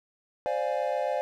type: chord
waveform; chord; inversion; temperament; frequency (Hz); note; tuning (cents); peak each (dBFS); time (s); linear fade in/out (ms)
triangle; D half-diminished seventh; third; equal with one note detuned; 523.3 / 590.4 / 698.5 / 830.6; C5 / D5 / F5 / Ab5; 0 / +9 / 0 / 0; -29 / -28 / -31 / -32; 0.46-1.21; 0
effects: none